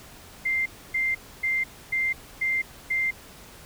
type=tone bursts; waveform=sine; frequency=2093 Hz; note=C7; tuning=in tune; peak=-22 dBFS; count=6; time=0.45-3.11 s; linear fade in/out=10 ms; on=210 ms; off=280 ms; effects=pink hiss -47 dBFS RMS until 3.65 s